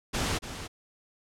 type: noise with echo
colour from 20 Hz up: pink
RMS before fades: -29 dBFS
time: 0.13-0.39 s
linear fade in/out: 20 ms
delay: 290 ms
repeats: 1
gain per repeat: -10 dB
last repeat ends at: 0.68 s
effects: low-pass 9000 Hz 12 dB/octave